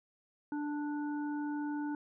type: harmonic tone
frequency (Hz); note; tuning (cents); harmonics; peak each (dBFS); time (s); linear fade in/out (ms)
294.4; D4; +4; 1 / 3 / 5; -34 / -44 / -48; 0.52-1.95; 2
effects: none